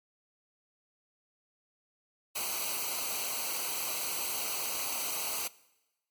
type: noise with comb filter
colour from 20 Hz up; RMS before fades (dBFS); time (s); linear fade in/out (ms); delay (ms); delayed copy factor
white; -34; 2.35-5.48; 10; 0.57; -0.75
effects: noise-tail reverb RT60 1.0 s tail -21 dB re dry + MP3 96 kbps